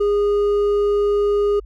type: tone with hard clipping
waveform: sine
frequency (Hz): 410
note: G#4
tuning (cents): -22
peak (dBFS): -16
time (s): 0-1.6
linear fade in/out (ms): 10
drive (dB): 4
effects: added 50 Hz sine -36 dBFS peak until 1.65 s